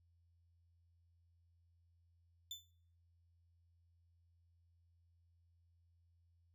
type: tone with exponential decay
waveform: 35% pulse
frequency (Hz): 3520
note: A7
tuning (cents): 0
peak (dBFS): -39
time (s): 2.51-2.71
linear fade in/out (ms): 2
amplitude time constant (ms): 42
effects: noise-tail reverb RT60 0.6 s tail -23 dB re dry + added 85 Hz sine -70 dBFS peak until 6.54 s